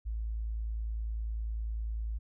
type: tone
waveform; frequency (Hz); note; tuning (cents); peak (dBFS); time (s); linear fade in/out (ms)
sine; 55; A1; 0; -32; 0.05-2.19; 20
effects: none